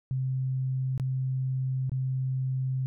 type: tone with dropouts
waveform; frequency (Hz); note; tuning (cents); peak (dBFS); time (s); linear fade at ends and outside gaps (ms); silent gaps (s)
sine; 130.81; C3; 0; -26; 0.11-2.86; 0; 0.978-0.998 / 1.895-1.918
effects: none